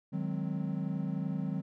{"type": "chord", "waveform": "triangle", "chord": "Ab dominant seventh", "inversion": "second", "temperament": "equal with one note detuned", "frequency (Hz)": [154.4, 185, 207.7, 261.6], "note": ["Eb3", "Gb3", "Ab3", "C4"], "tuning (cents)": [-13, 0, 0, 0], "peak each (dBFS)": [-34, -33, -38, -38], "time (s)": [0.12, 1.62], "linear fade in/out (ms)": 20, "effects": []}